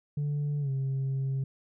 sine tone with pitch glide, 146 to 134.66 Hz, D3 to C#3, -10 to -50 cents, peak -25 dBFS, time 0.17-1.44 s, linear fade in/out 5 ms, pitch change -140 cents, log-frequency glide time 0.6-0.7 s, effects tanh soft clip ceiling -26 dBFS

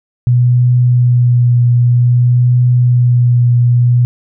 sine tone with vibrato, 122.4 Hz, B2, 15 cents flat, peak -6 dBFS, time 0.27-4.05 s, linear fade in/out 0 ms, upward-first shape triangle, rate 0.53 Hz, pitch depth 20 cents each way, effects none

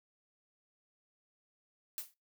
blue noise with exponential decay, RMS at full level -36 dBFS, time 1.98-2.14 s, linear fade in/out 0 ms, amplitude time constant 33 ms, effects noise-tail reverb RT60 0.2 s tail -18 dB re dry

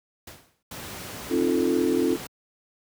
pink noise with exponential decay, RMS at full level -38 dBFS, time 0.27-0.63 s, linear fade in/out 5 ms, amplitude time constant 77 ms
pink noise, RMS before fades -37 dBFS, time 0.71-2.27 s, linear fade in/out 5 ms
sine chord, F dominant seventh, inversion second, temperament equal with one note detuned, 267.1 / 311.1 / 349.2 / 440 Hz, C4 / Eb4 / F4 / A4, +36 / 0 / 0 / 0 cents, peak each -25 / -27 / -24 / -27 dBFS, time 1.29-2.18 s, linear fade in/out 50 ms
effects high-pass 80 Hz 12 dB/octave

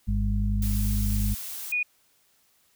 harmonic tone, 51.2 Hz, G#1, 24 cents flat, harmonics 1 / 2 / 4, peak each -24 / -28 / -30 dBFS, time 0.07-1.35 s, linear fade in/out 20 ms
blue noise, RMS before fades -36 dBFS, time 0.62-1.72 s, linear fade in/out 2 ms
sine tone, 2460 Hz, D#7, 20 cents flat, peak -23 dBFS, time 1.72-1.83 s, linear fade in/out 5 ms
effects white hiss -65 dBFS RMS until 2.75 s

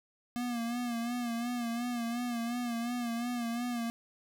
square tone with vibrato, 238.1 Hz, A#3, 37 cents sharp, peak -33 dBFS, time 0.36-3.9 s, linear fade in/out 0 ms, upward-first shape sine, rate 2.8 Hz, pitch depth 54 cents each way, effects none

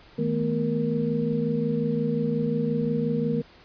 sine tone cluster, 157.3 / 216.9 / 242.5 / 468.9 Hz, D#3 / A3 / B3 / A#4, +19 / -25 / -31 / +10 cents, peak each -28 dBFS, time 0.18-3.42 s, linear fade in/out 10 ms, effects pink hiss -52 dBFS RMS until 3.64 s + resampled to 11025 Hz

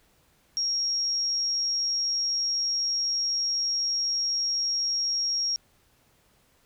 sine tone, 5588 Hz, F8, in tune, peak -24 dBFS, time 0.57-5.56 s, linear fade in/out 0 ms, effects pink hiss -64 dBFS RMS until 6.65 s

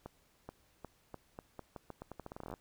accelerating click train, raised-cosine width 1 ms, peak -30 dBFS, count 22, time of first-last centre 0.06-2.539 s, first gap 430 ms, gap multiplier 0.83, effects pink hiss -70 dBFS RMS until 2.6 s

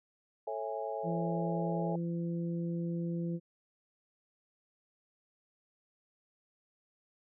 sine chord, A major seventh, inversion none, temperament just, 440 / 550 / 660 / 825 Hz, A4 / C#5 / E5 / G#5, 0 / -14 / +2 / -12 cents, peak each -40 dBFS, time 0.47-1.96 s, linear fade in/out 5 ms
harmonic tone, 169.9 Hz, F3, 47 cents flat, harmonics 1 / 2 / 3, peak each -33 / -40 / -46 dBFS, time 1.03-3.4 s, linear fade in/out 50 ms
effects none

